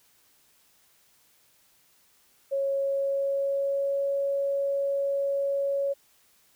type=tone with pitch glide; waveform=sine; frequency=550 to 556.7 Hz; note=C#5 to C#5; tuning=-14 to +7 cents; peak=-24 dBFS; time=2.51-5.94 s; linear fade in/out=20 ms; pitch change=+21 cents; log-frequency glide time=2.72-4.05 s; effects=white hiss -63 dBFS RMS until 6.55 s